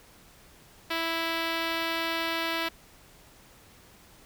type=tone with notch filter; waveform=5% pulse; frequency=329.6 Hz; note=E4; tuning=in tune; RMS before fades=-30 dBFS; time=0.9-2.69 s; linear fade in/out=10 ms; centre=9000 Hz; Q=0.88; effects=pink hiss -55 dBFS RMS until 4.25 s